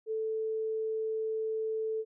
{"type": "tone", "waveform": "sine", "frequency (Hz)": 440, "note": "A4", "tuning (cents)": 0, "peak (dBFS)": -30, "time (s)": [0.06, 2.05], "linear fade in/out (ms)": 50, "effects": []}